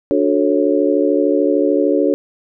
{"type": "chord", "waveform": "sine", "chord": "D major seventh", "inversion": "none", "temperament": "just", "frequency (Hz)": [293.7, 367.1, 440.5, 550.6], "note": ["D4", "F#4", "A4", "C#5"], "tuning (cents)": [0, -14, 2, -12], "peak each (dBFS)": [-16, -18, -18, -18], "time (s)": [0.11, 2.14], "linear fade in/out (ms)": 0, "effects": []}